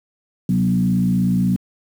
sine tone with frequency modulation, 185 Hz, F#3, in tune, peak -14 dBFS, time 0.49-1.56 s, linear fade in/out 2 ms, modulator 56.4 Hz, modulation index 0.98, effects high-pass 80 Hz 12 dB/octave + 7-bit

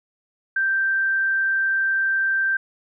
sine tone, 1568 Hz, G6, in tune, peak -18 dBFS, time 0.56-2.57 s, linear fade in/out 5 ms, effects none

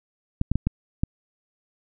clicks, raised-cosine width 5 ms, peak -9 dBFS, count 5, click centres 0.414 / 0.516 / 0.556 / 0.67 / 1.035 s, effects none

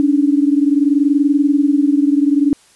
sine tone pair together, 281.2 / 301.8 Hz, C#4 / D4, +25 / +47 cents, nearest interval minor second, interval 122 cents, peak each -12 / -15 dBFS, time 0-2.53 s, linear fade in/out 0 ms, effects white hiss -50 dBFS RMS until 2.75 s + resampled to 24000 Hz

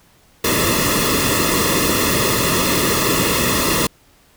pink noise with comb filter, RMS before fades -17 dBFS, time 0.44-3.87 s, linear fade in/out 5 ms, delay 1.3 ms, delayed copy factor -0.9, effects pink hiss -53 dBFS RMS until 4.36 s

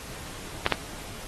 clicks, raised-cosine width 0.3 ms, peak -5 dBFS, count 2, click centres 0.664 / 0.723 s, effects pink hiss -41 dBFS RMS until 1.27 s + AAC 32 kbps

